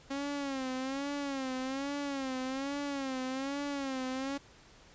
sawtooth tone with vibrato, 271.6 Hz, C#4, 35 cents flat, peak -30 dBFS, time 0.1-4.38 s, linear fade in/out 10 ms, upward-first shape sine, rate 1.2 Hz, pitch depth 92 cents each way, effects pink hiss -58 dBFS RMS until 4.94 s + resampled to 16000 Hz

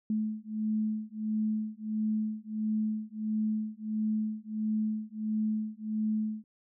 sine beating tone pair, 215.2 / 216.7 Hz, A3 / A3, -38 / -26 cents, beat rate 1.5 Hz, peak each -32 / -32 dBFS, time 0.1-6.44 s, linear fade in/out 2 ms, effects none

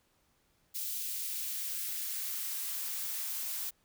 blue noise with high-pass filter sweep, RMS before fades -37 dBFS, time 0.74-3.71 s, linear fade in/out 20 ms, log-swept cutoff 3300 to 500 Hz, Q 0.87, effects pink hiss -72 dBFS RMS until 3.84 s

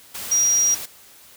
sine tone in noise, 5730 Hz, F8, 44 cents sharp, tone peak -15 dBFS, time 0.31-0.75 s, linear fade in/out 10 ms, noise white, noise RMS -32 dBFS, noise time 0.14-0.86 s, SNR +14 dB, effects white hiss -48 dBFS RMS until 1.36 s

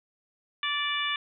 harmonic tone with a mistuned harmonic, 585 Hz, D5, 7 cents flat, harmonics 2 / 3 / 4 / 5 / 6, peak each -33 / -33 / -33 / -33 / -33 dBFS, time 0.63-1.16 s, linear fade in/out 2 ms, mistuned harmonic 2, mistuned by -15 cents, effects none

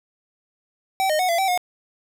square tone with pitch steps, 768 / 615 / 736 / 678 / 770 / 721 Hz, G5 / D#5 / F#5 / E5 / G5 / F#5, -36 / -20 / -9 / +49 / -31 / -45 cents, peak -19 dBFS, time 1-1.576 s, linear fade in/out 0 ms, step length 96 ms, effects 10-bit

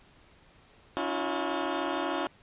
15% pulse tone cluster, 281.4 / 325.1 / 358.1 Hz, C#4 / E4 / F4, +26 / -24 / +43 cents, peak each -27 dBFS, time 0.97-2.27 s, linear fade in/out 0 ms, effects pink hiss -59 dBFS RMS until 2.42 s + resampled to 8000 Hz

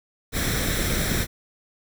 pink noise with comb filter, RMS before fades -24 dBFS, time 0.32-1.27 s, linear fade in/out 50 ms, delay 0.53 ms, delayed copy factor +0.6, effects none

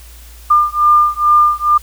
sine beating tone pair, 1200 / 1202.3 Hz, D6 / D6, +37 / +40 cents, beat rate 2.3 Hz, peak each -11 dBFS, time 0.5-1.78 s, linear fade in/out 10 ms, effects added 58 Hz sine -35 dBFS peak until 1.82 s + white hiss -42 dBFS RMS until 1.82 s

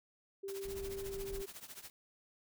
sine tone, 392 Hz, G4, in tune, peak -40 dBFS, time 0.43-1.46 s, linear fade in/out 10 ms
white noise with tremolo, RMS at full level -47 dBFS, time 0.48-1.9 s, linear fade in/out 2 ms, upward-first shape triangle, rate 14 Hz, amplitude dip 90%
brown noise, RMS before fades -48 dBFS, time 0.65-1.42 s, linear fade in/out 5 ms
effects none

